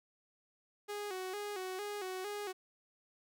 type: tone with vibrato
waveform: sawtooth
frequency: 392 Hz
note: G4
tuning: in tune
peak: -35 dBFS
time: 0.88-2.53 s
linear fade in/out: 20 ms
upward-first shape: square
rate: 2.2 Hz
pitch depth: 89 cents each way
effects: none